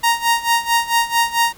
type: tone with tremolo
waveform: sawtooth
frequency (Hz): 932.3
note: A#5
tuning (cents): 0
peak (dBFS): -8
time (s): 0.03-1.53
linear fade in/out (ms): 10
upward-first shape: sine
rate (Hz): 4.5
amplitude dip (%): 85
effects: pink hiss -45 dBFS RMS until 1.57 s